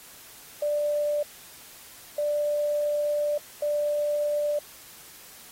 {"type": "tone bursts at uneven times", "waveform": "sine", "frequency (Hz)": 590, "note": "D5", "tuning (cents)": 8, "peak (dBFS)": -23, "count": 3, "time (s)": [[0.62, 1.23], [2.18, 3.38], [3.62, 4.59]], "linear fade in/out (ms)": 5, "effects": ["white hiss -48 dBFS RMS until 5.51 s", "AAC 48 kbps"]}